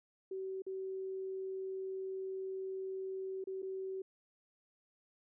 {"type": "tone with dropouts", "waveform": "sine", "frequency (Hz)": 381, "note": "G4", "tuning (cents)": -49, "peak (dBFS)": -38, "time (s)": [0.31, 4.02], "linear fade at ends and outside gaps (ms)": 5, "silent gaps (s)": [[0.621, 0.665], [3.441, 3.471], [3.621, 3.627]], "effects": []}